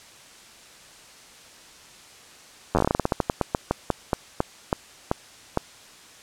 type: slowing click train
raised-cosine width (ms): 1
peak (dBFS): -6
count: 24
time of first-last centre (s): 2.75-5.574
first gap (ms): 10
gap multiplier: 1.19
effects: white hiss -48 dBFS RMS until 6.22 s + low-pass 8000 Hz 12 dB/octave